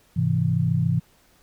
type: chord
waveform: sine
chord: Ab augmented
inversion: none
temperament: equal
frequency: 103.83 / 130.81 / 164.81 Hz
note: Ab2 / C3 / E3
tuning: 0 / 0 / 0 cents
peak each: -25 / -23 / -22 dBFS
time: 0.16-1 s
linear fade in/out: 10 ms
effects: pink hiss -59 dBFS RMS until 1.42 s